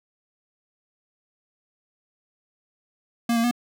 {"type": "tone with pitch steps", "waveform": "square", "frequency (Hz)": [234.5, 230.4, 241.3], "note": ["A#3", "A#3", "B3"], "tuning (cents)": [11, -20, -40], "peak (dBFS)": -20, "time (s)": [3.29, 3.512], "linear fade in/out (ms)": 5, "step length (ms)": 74, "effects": []}